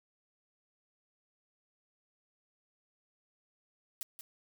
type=noise with echo; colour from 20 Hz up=blue; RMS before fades=-39 dBFS; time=4.01-4.03 s; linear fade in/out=0 ms; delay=180 ms; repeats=1; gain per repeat=-8 dB; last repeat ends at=4.21 s; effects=none